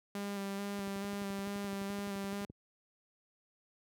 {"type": "tone with vibrato", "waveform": "sawtooth", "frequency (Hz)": 199.4, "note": "G3", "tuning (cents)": 30, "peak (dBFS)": -33, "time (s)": [0.15, 2.45], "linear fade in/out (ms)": 2, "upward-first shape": "square", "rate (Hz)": 2.3, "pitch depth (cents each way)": 17}
{"type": "click train", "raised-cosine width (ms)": 3, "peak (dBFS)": -35, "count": 21, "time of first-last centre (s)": [0.79, 2.499], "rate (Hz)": 11.7}
{"effects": ["high-pass 80 Hz 12 dB/octave"]}